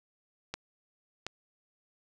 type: clicks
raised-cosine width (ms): 0.2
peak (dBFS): -18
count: 2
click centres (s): 0.54 / 1.266
effects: none